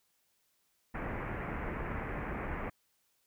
pink low-pass noise, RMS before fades -38 dBFS, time 0.94-2.7 s, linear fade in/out 10 ms, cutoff 2300 Hz, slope 48 dB/octave, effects white hiss -75 dBFS RMS until 3.26 s

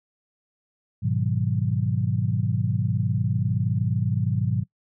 sine chord, G# minor seventh, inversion none, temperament equal with one note detuned, 103.83 / 123.47 / 156.74 / 185 Hz, G#2 / B2 / D#3 / F#3, 0 / 0 / +13 / 0 cents, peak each -25 / -25 / -29 / -29 dBFS, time 1.02-4.64 s, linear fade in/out 20 ms, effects noise-tail reverb RT60 0.1 s tail -21 dB re dry

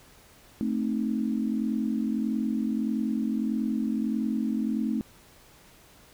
sine chord, A diminished, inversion none, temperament equal, 220 / 261.6 / 311.1 Hz, A3 / C4 / Eb4, 0 / 0 / 0 cents, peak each -27 / -30 / -33 dBFS, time 0.61-5.01 s, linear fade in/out 0 ms, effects pink hiss -55 dBFS RMS until 6.13 s

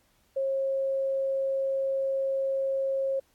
sine tone, 540 Hz, C#5, 45 cents flat, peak -25 dBFS, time 0.36-3.2 s, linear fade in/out 10 ms, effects pink hiss -67 dBFS RMS until 3.34 s + AAC 64 kbps

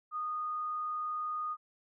sine tone, 1233 Hz, D#6, 16 cents flat, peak -33 dBFS, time 0.11-1.57 s, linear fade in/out 50 ms, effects none

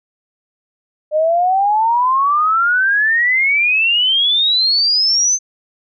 sine exponential sweep, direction up, 601 to 6272 Hz, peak -11 dBFS, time 1.11-5.39 s, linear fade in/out 50 ms, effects none

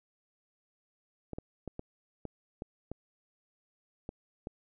clicks, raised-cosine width 2 ms, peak -25 dBFS, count 9, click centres 1.333 / 1.385 / 1.677 / 1.794 / 2.253 / 2.621 / 2.916 / 4.091 / 4.471 s, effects none

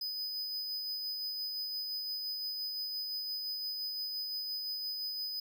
square tone with tremolo, 5000 Hz, D#8, 8 cents sharp, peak -35 dBFS, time 0.01-5.4 s, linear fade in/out 5 ms, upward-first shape sine, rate 5.8 Hz, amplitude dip 25%, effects none

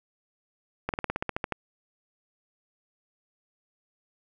slowing click train, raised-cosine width 0.5 ms, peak -13 dBFS, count 11, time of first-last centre 0.89-1.523 s, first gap 48 ms, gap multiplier 1.06, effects 9-bit

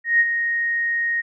sine tone with ADSR envelope, 1867 Hz, A#6, 2 cents sharp, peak -11 dBFS, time 0.04-1.22 s, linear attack 160 ms, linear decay 40 ms, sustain -8 dB, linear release 22 ms, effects none

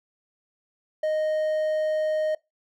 triangle tone, 620 Hz, D#5, 6 cents flat, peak -20 dBFS, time 1.03-2.35 s, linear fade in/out 5 ms, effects noise-tail reverb RT60 0.2 s tail -23 dB re dry

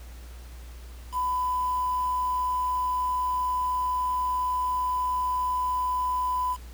sine tone with quantisation, 1001 Hz, B5, 23 cents sharp, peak -24 dBFS, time 1.12-6.57 s, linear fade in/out 50 ms, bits 7, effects added 60 Hz sine -40 dBFS peak until 6.73 s + pink hiss -52 dBFS RMS until 6.73 s

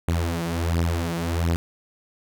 sawtooth beating tone pair, 83.5 / 84.9 Hz, E2 / F2, +23 / -48 cents, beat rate 1.4 Hz, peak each -21 dBFS, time 0.08-1.56 s, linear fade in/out 0 ms, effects none

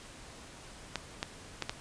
clicks, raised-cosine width 0.2 ms, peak -15 dBFS, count 4, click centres 0.957 / 1.229 / 1.623 / 1.695 s, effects pink hiss -50 dBFS RMS until 1.8 s + resampled to 22050 Hz

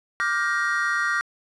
triangle chord, G minor seventh, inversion second, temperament just, 1176 / 1411.2 / 1568 / 1881.6 Hz, D6 / F6 / G6 / Bb6, +2 / +18 / 0 / +16 cents, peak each -26 / -24 / -27 / -24 dBFS, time 0.2-1.21 s, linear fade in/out 0 ms, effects resampled to 24000 Hz + 8-bit

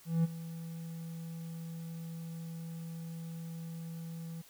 triangle tone with ADSR envelope, 165.1 Hz, E3, 3 cents sharp, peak -22 dBFS, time 0.05-4.42 s, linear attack 190 ms, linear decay 25 ms, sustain -16 dB, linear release 11 ms, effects white hiss -59 dBFS RMS until 4.49 s

